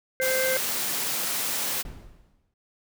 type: harmonic tone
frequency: 521 Hz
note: C5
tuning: 7 cents flat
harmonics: 1 / 3 / 4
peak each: -25 / -30 / -31 dBFS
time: 0.2-0.57 s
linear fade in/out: 0 ms
type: high-pass noise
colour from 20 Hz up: white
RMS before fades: -28 dBFS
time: 0.21-1.83 s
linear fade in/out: 20 ms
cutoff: 120 Hz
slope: 48 dB/octave
type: noise with exponential decay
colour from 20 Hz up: brown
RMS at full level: -35 dBFS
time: 1.85-2.54 s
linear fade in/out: 2 ms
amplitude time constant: 150 ms
effects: none